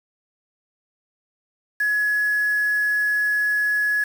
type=tone with quantisation; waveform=sine; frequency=1688 Hz; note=G#6; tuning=28 cents sharp; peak=-18 dBFS; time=1.8-4.04 s; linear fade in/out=5 ms; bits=6; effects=none